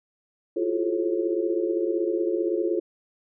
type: tone cluster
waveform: sine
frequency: 333 / 348.7 / 378.4 / 430.4 / 541 Hz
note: E4 / F4 / F#4 / A4 / C#5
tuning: +18 / -3 / +39 / -38 / -42 cents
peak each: -32 / -25 / -34 / -28 / -32 dBFS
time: 0.56-2.8 s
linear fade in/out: 10 ms
effects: none